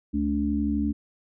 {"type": "harmonic tone", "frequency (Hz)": 72.1, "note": "D2", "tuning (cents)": -31, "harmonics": [1, 3, 4], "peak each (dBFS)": [-30, -26, -26], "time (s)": [0.13, 0.93], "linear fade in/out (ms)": 20, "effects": []}